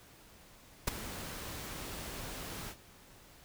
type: noise with ADSR envelope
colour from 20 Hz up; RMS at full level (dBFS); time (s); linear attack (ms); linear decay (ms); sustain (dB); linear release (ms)
pink; -28; 0.87-2.76; 9; 12; -15; 77
effects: pink hiss -58 dBFS RMS until 3.44 s